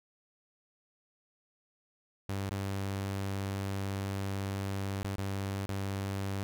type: tone with dropouts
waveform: sawtooth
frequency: 98 Hz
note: G2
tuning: in tune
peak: -29 dBFS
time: 2.29-6.43 s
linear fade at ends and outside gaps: 0 ms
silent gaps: 2.493-2.51 / 5.03-5.046 / 5.159-5.183 / 5.66-5.692 s
effects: none